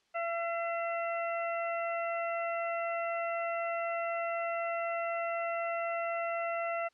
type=harmonic tone; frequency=676 Hz; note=E5; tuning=43 cents sharp; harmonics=1 / 2 / 3 / 4; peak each=-33 / -38 / -41 / -43 dBFS; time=0.14-6.89 s; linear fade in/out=20 ms; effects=white hiss -72 dBFS RMS until 6.93 s + low-pass 5000 Hz 12 dB/octave